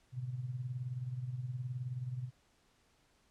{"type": "tone with tremolo", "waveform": "sine", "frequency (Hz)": 125.5, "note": "B2", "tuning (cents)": 28, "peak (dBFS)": -34, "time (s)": [0.12, 2.31], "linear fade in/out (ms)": 50, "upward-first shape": "sine", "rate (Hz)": 19, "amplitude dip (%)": 65, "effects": ["pink hiss -71 dBFS RMS until 3.3 s", "low-pass 9000 Hz 12 dB/octave"]}